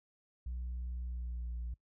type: tone with pitch glide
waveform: sine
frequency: 61.2 to 58.91 Hz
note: B1 to A#1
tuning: -15 to +19 cents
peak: -35 dBFS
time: 0.46-1.74 s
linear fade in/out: 5 ms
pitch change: -66 cents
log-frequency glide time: 1.04-1.62 s
effects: noise-tail reverb RT60 0.1 s tail -23 dB re dry + tanh soft clip ceiling -35 dBFS